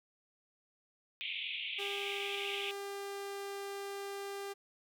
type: band-pass noise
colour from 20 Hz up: pink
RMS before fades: -40 dBFS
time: 1.21-2.71 s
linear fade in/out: 0 ms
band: 2200 to 3600 Hz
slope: 96 dB/octave
type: tone with pitch glide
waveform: sawtooth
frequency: 400.3 to 398 Hz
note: G4 to G4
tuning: +36 to +26 cents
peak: -36 dBFS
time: 1.78-4.54 s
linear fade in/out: 20 ms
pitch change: -10 cents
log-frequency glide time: 1.92-3.57 s
effects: none